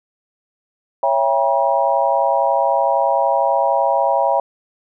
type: chord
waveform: sine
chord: C# diminished seventh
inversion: none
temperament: just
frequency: 554.4 / 665.2 / 798.3 / 957.9 Hz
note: C#5 / E5 / G5 / Bb5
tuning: 0 / +16 / +31 / +47 cents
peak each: -19 dBFS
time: 1.03-4.4 s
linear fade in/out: 2 ms
effects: none